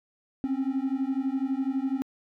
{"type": "beating tone pair", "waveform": "triangle", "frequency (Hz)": [261.6, 273.6], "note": ["C4", "C#4"], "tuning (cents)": [0, -23], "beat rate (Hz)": 12, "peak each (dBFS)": -26, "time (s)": [0.44, 2.02], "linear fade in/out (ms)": 0, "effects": ["tanh soft clip ceiling -17 dBFS"]}